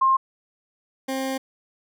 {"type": "tone pair in turn", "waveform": ["sine", "20% pulse"], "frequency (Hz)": [1062, 265.5], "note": ["C6", "C4"], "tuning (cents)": [25, 25], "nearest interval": "2 octaves", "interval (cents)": 2400, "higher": "first", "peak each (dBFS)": [-15, -20], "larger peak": "first", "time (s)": [[0.01, 0.17], [1.08, 1.38]], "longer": "second", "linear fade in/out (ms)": 10, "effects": []}